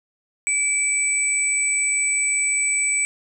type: tone pair together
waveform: sine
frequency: 2309 / 7957 Hz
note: D7 / B8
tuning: -30 / +12 cents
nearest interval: octave + major sixth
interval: 2142 cents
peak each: -21 dBFS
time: 0.47-3.05 s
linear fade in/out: 0 ms
effects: none